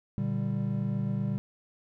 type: chord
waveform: triangle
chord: G minor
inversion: first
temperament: equal with one note detuned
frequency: 118.78 / 146.83 / 196 Hz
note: Bb2 / D3 / G3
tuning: +33 / 0 / 0 cents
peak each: -30 / -31 / -29 dBFS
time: 0.18-1.38 s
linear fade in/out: 0 ms
effects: none